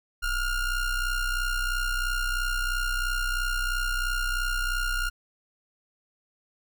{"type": "ring-modulated tone", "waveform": "square", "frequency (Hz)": 698.5, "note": "F5", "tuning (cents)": 0, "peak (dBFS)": -23, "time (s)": [0.22, 5.1], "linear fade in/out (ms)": 20, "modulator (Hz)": 730, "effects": []}